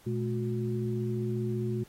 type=tone cluster; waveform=sine; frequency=119.7 / 214.5 / 362.7 Hz; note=A#2 / A3 / F#4; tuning=+46 / -44 / -34 cents; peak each=-31 / -34 / -34 dBFS; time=0.06-1.84 s; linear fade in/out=10 ms; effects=pink hiss -59 dBFS RMS until 1.88 s + AAC 48 kbps